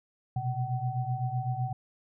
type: tone cluster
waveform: sine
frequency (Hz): 121.1 / 129 / 757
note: B2 / C3 / F#5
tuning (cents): -34 / -24 / +39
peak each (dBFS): -32 / -32 / -35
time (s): 0.36-1.73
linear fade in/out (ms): 5
effects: none